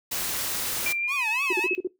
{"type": "noise", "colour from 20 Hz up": "white", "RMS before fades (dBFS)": -29, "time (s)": [0.11, 0.93], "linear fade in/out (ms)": 10}
{"type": "tone with pitch glide", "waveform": "sine", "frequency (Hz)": [2368, 2582], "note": ["D7", "E7"], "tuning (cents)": [14, -37], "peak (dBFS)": -24, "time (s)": [0.86, 1.75], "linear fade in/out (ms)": 0, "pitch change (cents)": 149, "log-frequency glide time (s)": [1, 1.32]}
{"type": "tone with vibrato", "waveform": "sawtooth", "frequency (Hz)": 993, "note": "B5", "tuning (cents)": 9, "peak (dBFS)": -27, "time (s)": [1.07, 1.69], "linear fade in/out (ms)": 50, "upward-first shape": "triangle", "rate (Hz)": 3.4, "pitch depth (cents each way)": 280}
{"type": "tone bursts", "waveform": "sine", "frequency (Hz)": 365.8, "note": "F#4", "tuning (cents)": -20, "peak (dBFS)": -23, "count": 6, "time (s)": [1.5, 1.874], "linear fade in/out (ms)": 5, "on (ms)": 29, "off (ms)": 40}
{"effects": ["noise-tail reverb RT60 0.2 s tail -19 dB re dry"]}